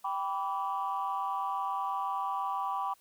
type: chord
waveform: sine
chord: G major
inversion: none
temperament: equal with one note detuned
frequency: 784 / 987.8 / 1153.8 Hz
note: G5 / B5 / D6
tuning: 0 / 0 / -31 cents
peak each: -34 / -34 / -34 dBFS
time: 0.04-2.94 s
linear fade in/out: 10 ms
effects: tanh soft clip ceiling -23 dBFS + white hiss -65 dBFS RMS until 3 s